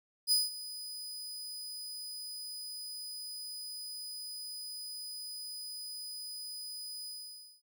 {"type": "tone with ADSR envelope", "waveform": "sawtooth", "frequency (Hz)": 4978, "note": "D#8", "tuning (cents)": 0, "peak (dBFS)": -21, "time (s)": [0.27, 7.62], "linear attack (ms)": 47, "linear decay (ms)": 180, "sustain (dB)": -17, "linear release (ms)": 550, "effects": []}